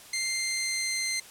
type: tone with pitch glide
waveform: 15% pulse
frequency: 2093 to 2080 Hz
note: C7 to C7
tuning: 0 to -11 cents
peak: -21 dBFS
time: 0.13-1.2 s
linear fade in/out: 5 ms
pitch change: -11 cents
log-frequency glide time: 0.35-1.09 s
effects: white hiss -49 dBFS RMS until 1.3 s + low-pass 12000 Hz 12 dB/octave